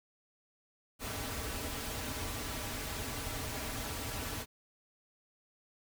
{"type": "noise with comb filter", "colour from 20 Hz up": "pink", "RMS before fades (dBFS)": -39, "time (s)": [0.99, 4.46], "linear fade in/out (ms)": 50, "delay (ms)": 5.6, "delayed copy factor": -0.6, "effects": []}